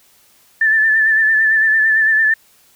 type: tone with vibrato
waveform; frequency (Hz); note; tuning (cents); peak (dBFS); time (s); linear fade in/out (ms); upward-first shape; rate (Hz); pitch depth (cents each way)
sine; 1760; A6; 0; -10; 0.61-2.34; 5; sine; 8.9; 37
effects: white hiss -52 dBFS RMS until 2.75 s